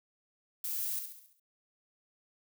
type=noise with echo; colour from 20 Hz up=violet; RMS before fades=-36 dBFS; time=0.64-0.99 s; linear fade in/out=2 ms; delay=68 ms; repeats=6; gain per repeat=-6 dB; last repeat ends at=1.398 s; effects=none